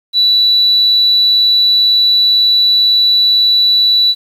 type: tone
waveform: sine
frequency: 3951 Hz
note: B7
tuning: in tune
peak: -6 dBFS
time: 0.13-4.15 s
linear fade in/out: 50 ms
effects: tanh soft clip ceiling -2 dBFS + 7-bit